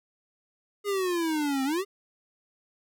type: exponential two-way sweep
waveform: square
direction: down then up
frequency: 415.3 to 261.6 to 415.3 Hz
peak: -26 dBFS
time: 0.84-1.85 s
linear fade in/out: 50 ms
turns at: 1.64 s
effects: none